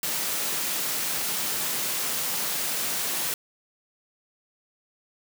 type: high-pass noise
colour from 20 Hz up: white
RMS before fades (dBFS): -28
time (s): 0.03-3.34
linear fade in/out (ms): 2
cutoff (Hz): 120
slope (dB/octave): 96
effects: none